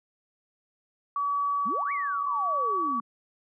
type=tone with tremolo; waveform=sine; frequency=1140 Hz; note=C#6; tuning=48 cents sharp; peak=-24 dBFS; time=1.16-3 s; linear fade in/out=2 ms; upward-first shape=sine; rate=0.85 Hz; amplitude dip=30%
type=exponential two-way sweep; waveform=sine; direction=up then down; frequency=174.61 to 2300 to 221.4 Hz; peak=-33 dBFS; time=1.65-3.01 s; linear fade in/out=20 ms; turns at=1.92 s
effects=none